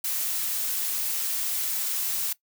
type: noise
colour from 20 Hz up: blue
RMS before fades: -28 dBFS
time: 0.04-2.33 s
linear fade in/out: 5 ms
effects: noise-tail reverb RT60 0.1 s tail -19 dB re dry